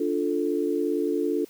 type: chord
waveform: sine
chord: D minor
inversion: none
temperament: equal with one note detuned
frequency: 291.5 / 349.2 / 440 Hz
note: D4 / F4 / A4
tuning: -13 / 0 / 0 cents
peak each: -27 dBFS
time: 0-1.45 s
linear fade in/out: 5 ms
effects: white hiss -54 dBFS RMS until 1.49 s